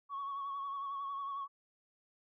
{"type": "tone with vibrato", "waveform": "sine", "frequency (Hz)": 1111, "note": "C#6", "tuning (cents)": 4, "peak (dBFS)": -36, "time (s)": [0.09, 1.48], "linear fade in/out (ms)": 50, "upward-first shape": "sine", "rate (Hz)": 11, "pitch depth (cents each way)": 34, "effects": ["tanh soft clip ceiling -34 dBFS"]}